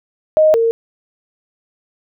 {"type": "tone pair in turn", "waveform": "sine", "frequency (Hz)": [622.3, 457.8], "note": ["D#5", "A#4"], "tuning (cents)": [0, -31], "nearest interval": "perfect fourth", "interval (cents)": 531, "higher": "first", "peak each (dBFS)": [-7, -11], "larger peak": "first", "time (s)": [[0.37, 0.54], [0.54, 0.71]], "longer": "neither", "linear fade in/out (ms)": 0, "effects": []}